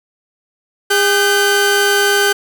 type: tone pair together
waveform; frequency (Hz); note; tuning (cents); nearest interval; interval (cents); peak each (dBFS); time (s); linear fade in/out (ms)
sawtooth; 405.1 / 1537; G#4 / G6; -43 / -35; octave + major seventh; 2308; -10; 0.9-2.33; 10
effects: none